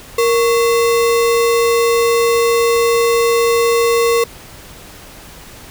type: tone with sample-and-hold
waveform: sine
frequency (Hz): 466.2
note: A#4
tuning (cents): 0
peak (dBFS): -10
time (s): 0.18-4.24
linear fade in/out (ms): 5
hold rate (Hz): 1575
effects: pink hiss -37 dBFS RMS until 5.7 s